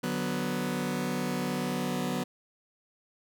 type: chord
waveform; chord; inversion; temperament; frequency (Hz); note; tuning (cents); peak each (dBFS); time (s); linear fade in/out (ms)
sawtooth; B minor; first; just; 148.16 / 185.21 / 246.9; D3 / F#3 / B3; +16 / +2 / 0; -33 / -29 / -28; 0.03-2.24; 10
effects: none